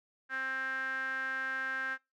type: tone with band-pass filter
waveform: sawtooth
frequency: 263.9 Hz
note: C4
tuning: 15 cents sharp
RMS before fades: -36 dBFS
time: 0.29-1.98 s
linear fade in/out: 50 ms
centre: 1600 Hz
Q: 9
effects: noise-tail reverb RT60 0.2 s tail -21 dB re dry